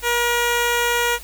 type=tone; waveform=10% pulse; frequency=477.2 Hz; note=A#4; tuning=41 cents sharp; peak=-9 dBFS; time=0.02-1.19 s; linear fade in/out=50 ms; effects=added 50 Hz sine -39 dBFS peak until 1.23 s + white hiss -41 dBFS RMS until 1.23 s